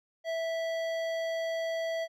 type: tone with hard clipping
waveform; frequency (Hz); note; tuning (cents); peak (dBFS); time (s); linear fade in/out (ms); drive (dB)
triangle; 657; E5; -6; -32; 0.24-2.08; 50; 17
effects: none